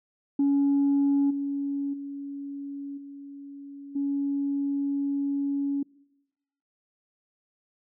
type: tone with level steps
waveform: sine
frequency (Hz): 280.7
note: C#4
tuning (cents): +22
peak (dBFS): -18 / -26 / -33 / -39 / -24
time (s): 0.39-5.83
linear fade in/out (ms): 5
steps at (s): 1.3 / 1.93 / 2.97 / 3.95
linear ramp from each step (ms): 10
effects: noise-tail reverb RT60 1.0 s tail -25 dB re dry + tanh soft clip ceiling -17 dBFS